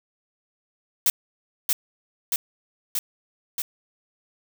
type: noise with echo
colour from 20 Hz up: blue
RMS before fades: -19 dBFS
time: 1.06-1.1 s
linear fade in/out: 2 ms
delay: 630 ms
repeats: 4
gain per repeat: -2 dB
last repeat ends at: 3.62 s
effects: none